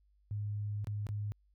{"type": "tone with dropouts", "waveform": "sine", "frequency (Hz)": 103.83, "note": "G#2", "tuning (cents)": 0, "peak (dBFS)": -34, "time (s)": [0.31, 1.32], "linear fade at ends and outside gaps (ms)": 0, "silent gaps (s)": [[0.845, 0.871], [1.068, 1.089]], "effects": ["added 50 Hz sine -66 dBFS peak until 1.54 s"]}